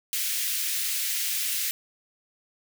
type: high-pass noise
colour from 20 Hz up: white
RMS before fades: -28 dBFS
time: 0.13-1.71 s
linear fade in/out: 0 ms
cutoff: 1900 Hz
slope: 24 dB/octave
effects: none